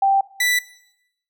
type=tone pair in turn; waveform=sine / sawtooth; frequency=784 / 1975.6 Hz; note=G5 / B6; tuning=0 / 0 cents; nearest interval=octave + major third; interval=1600 cents; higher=second; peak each=-13 dBFS; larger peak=neither; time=0.02-0.21 / 0.4-0.59 s; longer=neither; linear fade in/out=5 ms; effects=noise-tail reverb RT60 0.8 s tail -19 dB re dry